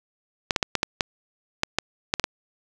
clicks, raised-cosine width 0.2 ms, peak -3 dBFS, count 11, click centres 0.508 / 0.562 / 0.628 / 0.753 / 0.831 / 1.008 / 1.634 / 1.786 / 2.139 / 2.197 / 2.241 s, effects none

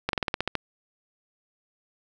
slowing click train, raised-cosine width 0.3 ms, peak -9 dBFS, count 9, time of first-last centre 0.09-0.553 s, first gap 42 ms, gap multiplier 1.09, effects none

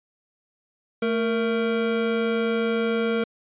square tone pair together, 222.6 / 463.6 Hz, A3 / A#4, +20 / -10 cents, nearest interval octave + minor second, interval 1270 cents, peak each -26 / -24 dBFS, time 1.02-3.24 s, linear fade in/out 5 ms, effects resampled to 8000 Hz

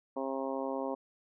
harmonic tone, 134.5 Hz, C3, 48 cents sharp, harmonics 2 / 3 / 4 / 5 / 6 / 7 / 8, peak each -38 / -40 / -37 / -42 / -44 / -42 / -46 dBFS, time 0.16-0.95 s, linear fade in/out 10 ms, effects none

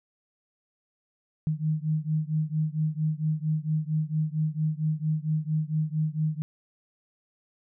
sine beating tone pair, 153.4 / 157.8 Hz, D#3 / D#3, -24 / +25 cents, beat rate 4.4 Hz, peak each -27 / -28 dBFS, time 1.47-6.42 s, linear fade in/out 0 ms, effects none

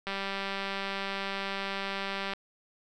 click train, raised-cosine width 0.3 ms, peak -18 dBFS, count 445, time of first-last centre 0.07-2.335 s, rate 196 Hz, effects none

